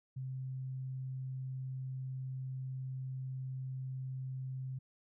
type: tone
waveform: sine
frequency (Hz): 130.81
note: C3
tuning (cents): 0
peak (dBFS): -38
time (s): 0.16-4.79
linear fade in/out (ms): 10
effects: none